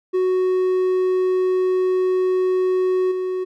triangle tone with level steps, 370 Hz, F#4, in tune, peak -14 / -19 dBFS, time 0.13-3.45 s, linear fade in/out 20 ms, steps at 3.11 s, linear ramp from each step 10 ms, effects none

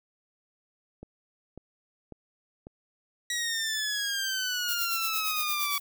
click train, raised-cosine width 2 ms, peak -29 dBFS, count 4, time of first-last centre 1.03-2.669 s, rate 1.83 Hz
15% pulse exponential sweep, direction down, 1925 to 1139 Hz, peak -22 dBFS, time 3.3-5.78 s, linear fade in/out 2 ms
violet noise with tremolo, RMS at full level -31 dBFS, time 4.68-5.8 s, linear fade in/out 5 ms, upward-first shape sine, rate 8.7 Hz, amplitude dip 80%
effects none

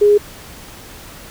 sine tone, 413.2 Hz, G#4, 9 cents flat, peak -7 dBFS, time 0.01-0.18 s, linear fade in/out 10 ms, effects pink hiss -37 dBFS RMS until 1.3 s

